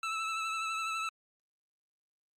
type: tone with vibrato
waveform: 25% pulse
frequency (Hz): 1316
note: E6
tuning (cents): -3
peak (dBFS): -29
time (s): 0.03-1.09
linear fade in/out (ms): 2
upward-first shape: triangle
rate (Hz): 12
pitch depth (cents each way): 30
effects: low-pass 7000 Hz 12 dB/octave + Opus 48 kbps